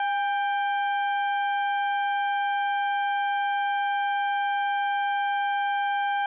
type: harmonic tone with a mistuned harmonic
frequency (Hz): 786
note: G5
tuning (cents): +4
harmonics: 1 / 2 / 3 / 4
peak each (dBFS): -24 / -30 / -40 / -41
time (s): 0-6.26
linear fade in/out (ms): 2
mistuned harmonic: 1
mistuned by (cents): +49
effects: none